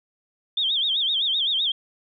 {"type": "tone with vibrato", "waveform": "sine", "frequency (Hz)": 3424, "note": "A7", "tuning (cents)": -48, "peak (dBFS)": -20, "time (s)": [0.57, 1.72], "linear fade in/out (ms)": 5, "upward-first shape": "sine", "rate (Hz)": 7.8, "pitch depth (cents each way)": 170, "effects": []}